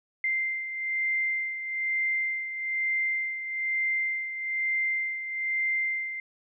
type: beating tone pair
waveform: sine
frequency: 2089 / 2090.1 Hz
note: C7 / C7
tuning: -3 / -2 cents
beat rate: 1.1 Hz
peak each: -27 / -34 dBFS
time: 0.24-6.2 s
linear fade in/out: 2 ms
effects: none